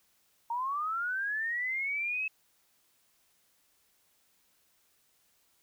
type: linear sweep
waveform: sine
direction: up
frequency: 915 to 2600 Hz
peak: -30 dBFS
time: 0.5-2.28 s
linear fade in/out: 5 ms
effects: white hiss -70 dBFS RMS until 5.62 s